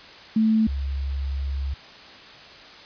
sine tone pair in turn, 220 / 68.6 Hz, A3 / C#2, 0 / -17 cents, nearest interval octave + minor sixth, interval 2017 cents, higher first, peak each -16 / -24 dBFS, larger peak first, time 0.36-0.67 / 0.67-1.74 s, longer second, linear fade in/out 5 ms, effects white hiss -44 dBFS RMS until 2.85 s + resampled to 11025 Hz

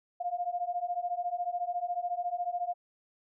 sine beating tone pair, 698.5 / 712.5 Hz, F5 / F5, 0 / +34 cents, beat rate 14 Hz, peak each -34 / -33 dBFS, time 0.2-2.74 s, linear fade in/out 10 ms, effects none

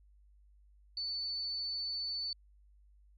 sine tone, 4493 Hz, C#8, 23 cents sharp, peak -35 dBFS, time 0.97-2.33 s, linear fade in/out 2 ms, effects added 50 Hz sine -60 dBFS peak until 3.17 s

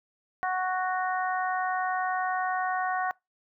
harmonic tone, 370 Hz, F#4, in tune, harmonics 2 / 3 / 4 / 5, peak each -28 / -32 / -34 / -36 dBFS, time 0.43-3.11 s, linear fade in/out 0 ms, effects noise-tail reverb RT60 0.2 s tail -24 dB re dry

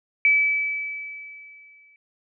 sine tone with exponential decay, 2300 Hz, D7, 37 cents flat, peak -13 dBFS, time 0.25-1.96 s, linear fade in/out 1 ms, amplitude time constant 370 ms, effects none

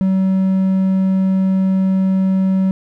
triangle tone, 190 Hz, F#3, 46 cents sharp, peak -10 dBFS, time 0.01-2.71 s, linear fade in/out 0 ms, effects none

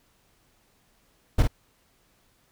brown noise with echo, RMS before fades -17 dBFS, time 1.38-1.43 s, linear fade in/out 10 ms, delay 47 ms, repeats 1, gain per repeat -5 dB, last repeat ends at 1.477 s, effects pink hiss -65 dBFS RMS until 2.51 s

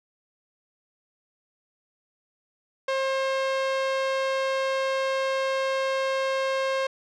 sawtooth tone with low-pass filter, 534 Hz, C5, 35 cents sharp, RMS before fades -26 dBFS, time 2.88-6.87 s, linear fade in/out 5 ms, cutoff 4300 Hz, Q 0.71, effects none

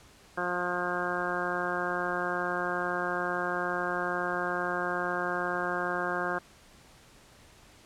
harmonic tone, 177.7 Hz, F3, 30 cents sharp, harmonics 1 / 2 / 3 / 4 / 5 / 6 / 7 / 8 / 9, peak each -41 / -36 / -37 / -36 / -41 / -37 / -38 / -37 / -35 dBFS, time 0.37-6.39 s, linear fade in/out 10 ms, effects pink hiss -56 dBFS RMS until 7.85 s + low-pass 10000 Hz 12 dB/octave

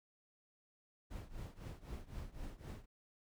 brown noise with tremolo, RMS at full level -44 dBFS, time 1.1-2.86 s, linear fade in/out 20 ms, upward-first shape triangle, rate 3.9 Hz, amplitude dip 90%, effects none

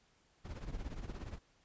brown noise with tremolo, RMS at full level -40 dBFS, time 0.44-1.39 s, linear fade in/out 20 ms, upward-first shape triangle, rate 17 Hz, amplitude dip 80%, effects pink hiss -71 dBFS RMS until 1.64 s + resampled to 16000 Hz

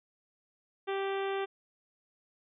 harmonic tone, 391.1 Hz, G4, 4 cents flat, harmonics 1 / 2 / 3 / 4 / 5 / 6 / 7 / 8 / 9, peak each -32 / -38 / -42 / -44 / -46 / -48 / -49 / -50 / -51 dBFS, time 0.87-1.46 s, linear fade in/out 20 ms, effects none

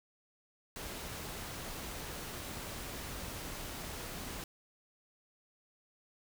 pink noise, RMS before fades -43 dBFS, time 0.76-4.44 s, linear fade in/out 2 ms, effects none

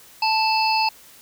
harmonic tone with a mistuned harmonic, 880 Hz, A5, in tune, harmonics 1 / 3 / 5 / 6, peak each -19 / -24 / -26 / -27 dBFS, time 0.22-0.89 s, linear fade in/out 5 ms, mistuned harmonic 6, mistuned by -99 cents, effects white hiss -48 dBFS RMS until 1.21 s

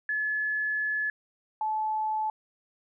sine tone pair in turn, 1714 / 865.7 Hz, A6 / A5, -46 / -28 cents, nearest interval octave, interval 1182 cents, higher first, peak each -26 dBFS, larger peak neither, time 0.09-1.1 / 1.61-2.3 s, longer first, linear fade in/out 2 ms, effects none

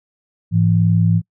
sine tone pair together, 106.1 / 167.63 Hz, G#2 / E3, +38 / +29 cents, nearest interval minor sixth, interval 791 cents, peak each -14 dBFS, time 0.51-1.22 s, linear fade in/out 50 ms, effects noise-tail reverb RT60 0.1 s tail -26 dB re dry

